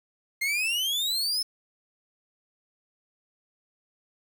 40% pulse exponential sweep, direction up, 2093 to 5300 Hz, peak -24 dBFS, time 0.41-1.43 s, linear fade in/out 10 ms, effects 9-bit

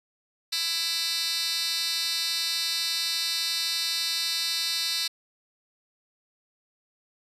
10% pulse tone with high-pass filter, 331.8 Hz, E4, 11 cents sharp, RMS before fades -28 dBFS, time 0.52-5.08 s, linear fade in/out 10 ms, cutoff 3700 Hz, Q 5.6, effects resampled to 32000 Hz

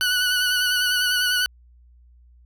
20% pulse tone with vibrato, 1480 Hz, F#6, in tune, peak -14 dBFS, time 0.01-1.46 s, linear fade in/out 0 ms, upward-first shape sine, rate 10 Hz, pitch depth 30 cents each way, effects added 60 Hz sine -49 dBFS peak until 2.45 s

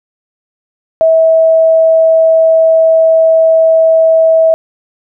sine tone, 648 Hz, E5, 30 cents flat, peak -4 dBFS, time 1.01-4.54 s, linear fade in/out 0 ms, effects none

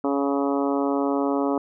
harmonic tone, 140 Hz, C#3, 18 cents sharp, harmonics 2 / 3 / 4 / 5 / 6 / 7 / 8 / 9, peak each -23 / -27 / -29 / -31 / -33 / -34 / -35 / -36 dBFS, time 0.04-1.58 s, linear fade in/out 2 ms, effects none

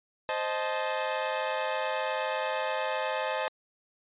sawtooth chord, A diminished, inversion first, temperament equal with one note detuned, 523.3 / 622.3 / 869.4 Hz, C5 / Eb5 / A5, 0 / 0 / -21 cents, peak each -29 dBFS, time 0.29-3.48 s, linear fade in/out 0 ms, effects resampled to 8000 Hz

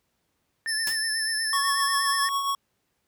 sine tone with vibrato, 1770 Hz, A6, 10 cents sharp, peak -28 dBFS, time 0.66-2.29 s, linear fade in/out 0 ms, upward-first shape sine, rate 8.2 Hz, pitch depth 59 cents each way
30% pulse tone, 5280 Hz, E8, 2 cents sharp, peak -23 dBFS, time 0.67-2.29 s, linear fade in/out 20 ms
white noise with exponential decay, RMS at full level -29 dBFS, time 0.87-1.04 s, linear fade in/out 0 ms, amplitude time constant 36 ms
square tone with tremolo, 1108.7 Hz, C#6, in tune, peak -23 dBFS, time 1.53-2.55 s, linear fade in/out 2 ms, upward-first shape triangle, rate 7.5 Hz, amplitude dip 50%
effects pink hiss -74 dBFS RMS until 3.07 s + high-pass 60 Hz 12 dB/octave

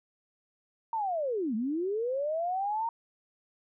sine linear two-way sweep, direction down then up, 932.3 to 207.7 to 932.3 Hz, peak -28 dBFS, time 0.93-2.89 s, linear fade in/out 2 ms, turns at 1.55 s, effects none

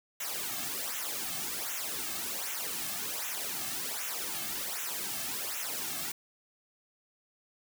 white noise with flanger, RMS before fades -36 dBFS, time 0.2-6.12 s, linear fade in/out 5 ms, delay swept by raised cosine 0.21 to 2.11 ms, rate 1.3 Hz, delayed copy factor -0.8, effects none

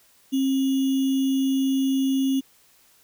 sine tone with sample-and-hold, 268.1 Hz, C4, 42 cents sharp, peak -19 dBFS, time 0.32-2.41 s, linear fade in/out 20 ms, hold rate 3150 Hz, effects white hiss -58 dBFS RMS until 3.03 s

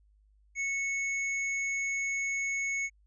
triangle tone with hard clipping, 2205 Hz, C#7, 10 cents flat, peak -31 dBFS, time 0.55-2.9 s, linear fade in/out 50 ms, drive 18 dB, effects added 51 Hz sine -61 dBFS peak until 3.06 s + resampled to 22050 Hz

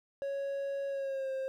triangle tone with pitch glide, 554.4 to 530.9 Hz, C#5 to C5, 0 to +25 cents, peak -31 dBFS, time 0.22-1.48 s, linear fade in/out 0 ms, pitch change -75 cents, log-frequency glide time 0.88-1.31 s, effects 12-bit

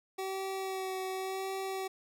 25% pulse tone with vibrato, 380.7 Hz, F#4, 49 cents sharp, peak -31 dBFS, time 0.18-1.88 s, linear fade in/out 10 ms, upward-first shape sine, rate 0.9 Hz, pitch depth 18 cents each way, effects none

